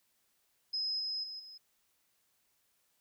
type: tone with level steps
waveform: sine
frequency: 5090 Hz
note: D#8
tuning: 39 cents sharp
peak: -32 / -34 / -41 / -48 dBFS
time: 0.73-1.58 s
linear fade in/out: 10 ms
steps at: 0.99 / 1.23 / 1.39 s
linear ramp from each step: 10 ms
effects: white hiss -75 dBFS RMS until 3 s